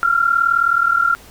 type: tone pair together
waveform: sine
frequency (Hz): 1357.9 / 1396.9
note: F6 / F6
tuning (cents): -49 / 0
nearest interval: unison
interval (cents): 49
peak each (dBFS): -16 / -15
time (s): 0.03-1.15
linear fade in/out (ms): 0
effects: pink hiss -43 dBFS RMS until 1.3 s